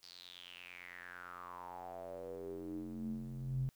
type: tone with band-pass filter sweep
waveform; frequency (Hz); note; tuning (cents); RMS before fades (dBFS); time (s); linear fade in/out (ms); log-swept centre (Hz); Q
square; 44.45; F1; +31; -45; 0.03-3.69; 0; 4800 to 120; 6.8
effects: white hiss -73 dBFS RMS until 3.75 s